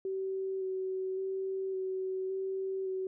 sine tone with vibrato, 380 Hz, F#4, 46 cents sharp, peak -32 dBFS, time 0.05-3.07 s, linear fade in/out 2 ms, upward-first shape square, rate 0.89 Hz, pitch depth 13 cents each way, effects none

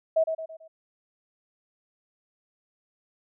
sine tone with echo, 643 Hz, E5, 43 cents flat, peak -18 dBFS, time 0.16-0.24 s, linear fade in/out 10 ms, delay 110 ms, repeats 4, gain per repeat -7 dB, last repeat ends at 0.68 s, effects none

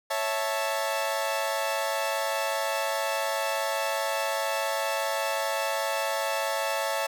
sawtooth chord, A major, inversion first, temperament equal, 554.4 / 659.3 / 880 Hz, C#5 / E5 / A5, 0 / 0 / 0 cents, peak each -27 dBFS, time 0.1-7.07 s, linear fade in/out 10 ms, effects none

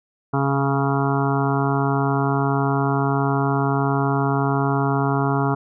harmonic tone with a mistuned harmonic, 138.59 Hz, C#3, in tune, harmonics 1 / 2 / 3 / 5 / 6 / 7 / 8 / 9 / 10, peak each -21 / -24 / -26 / -28 / -29 / -29 / -30 / -31 / -31 dBFS, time 0.33-5.55 s, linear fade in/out 10 ms, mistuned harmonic 1, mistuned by -18 cents, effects none

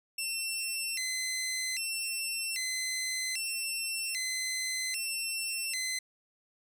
15% pulse tone with vibrato, 2349 Hz, D7, in tune, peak -25 dBFS, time 0.18-5.99 s, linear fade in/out 5 ms, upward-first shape square, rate 0.63 Hz, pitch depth 240 cents each way, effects none

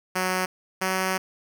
5% pulse tone pair in turn, 185 / 187.91 Hz, F#3 / F#3, 0 / +27 cents, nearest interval unison, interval 27 cents, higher second, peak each -12 dBFS, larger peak neither, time 0.15-0.46 / 0.81-1.18 s, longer second, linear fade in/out 10 ms, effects none

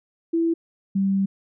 sine tone pair in turn, 331.9 / 194.86 Hz, E4 / G3, +12 / -10 cents, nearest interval major sixth, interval 922 cents, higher first, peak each -18 dBFS, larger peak neither, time 0.33-0.54 / 0.95-1.26 s, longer second, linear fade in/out 10 ms, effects none

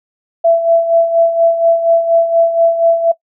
sine tone with tremolo, 668 Hz, E5, 23 cents sharp, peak -5 dBFS, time 0.44-3.12 s, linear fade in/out 10 ms, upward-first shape sine, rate 4.2 Hz, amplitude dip 65%, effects noise-tail reverb RT60 0.1 s tail -19 dB re dry

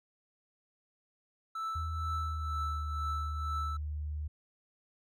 triangle tone with tremolo, 1318.5 Hz, E6, in tune, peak -31 dBFS, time 1.55-3.77 s, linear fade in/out 5 ms, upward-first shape triangle, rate 2.1 Hz, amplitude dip 65%
sine tone with pitch glide, 80.5 to 75.11 Hz, E2 to D2, -41 to +39 cents, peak -34 dBFS, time 1.75-4.28 s, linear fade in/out 10 ms, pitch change -120 cents, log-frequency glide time 2.11-2.61 s
effects none

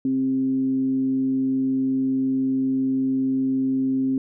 sine tone with frequency modulation, 264.6 Hz, C4, 20 cents sharp, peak -19 dBFS, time 0.05-4.18 s, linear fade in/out 2 ms, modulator 133 Hz, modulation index 0.22, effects none

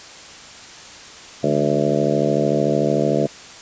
harmonic tone with a mistuned harmonic, 73.42 Hz, D2, in tune, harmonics 2 / 3 / 4 / 5 / 6 / 7 / 8 / 9, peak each -24 / -24 / -24 / -24 / -24 / -24 / -24 / -24 dBFS, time 1.43-3.27 s, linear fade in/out 10 ms, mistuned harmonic 3, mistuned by -60 cents, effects white hiss -39 dBFS RMS until 3.61 s + resampled to 16000 Hz

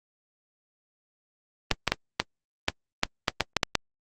clicks, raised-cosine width 0.2 ms, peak -3 dBFS, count 11, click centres 1.713 / 1.877 / 1.92 / 2.2 / 2.684 / 3.034 / 3.282 / 3.407 / 3.567 / 3.632 / 3.753 s, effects Opus 24 kbps

